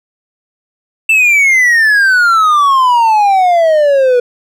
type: exponential sweep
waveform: triangle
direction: down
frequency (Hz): 2677 to 482.4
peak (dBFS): -4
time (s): 1.09-4.2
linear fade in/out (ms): 5
effects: none